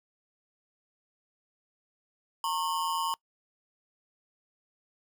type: ring-modulated tone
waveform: square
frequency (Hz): 1003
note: B5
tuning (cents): +26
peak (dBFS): -26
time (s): 2.44-3.14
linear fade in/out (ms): 0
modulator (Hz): 84.5
effects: noise-tail reverb RT60 0.1 s tail -24 dB re dry